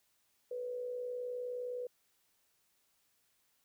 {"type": "tone with amplitude modulation", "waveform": "sine", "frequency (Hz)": 493.9, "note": "B4", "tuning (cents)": 0, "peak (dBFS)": -35, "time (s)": [0.51, 1.87], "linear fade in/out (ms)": 5, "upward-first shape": "sine", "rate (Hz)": 59.8, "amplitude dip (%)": 45, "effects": ["white hiss -75 dBFS RMS until 3.64 s"]}